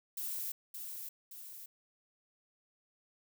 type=noise with echo; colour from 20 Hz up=violet; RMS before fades=-39 dBFS; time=0.17-0.52 s; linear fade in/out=5 ms; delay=570 ms; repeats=2; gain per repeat=-5 dB; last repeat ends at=1.66 s; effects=none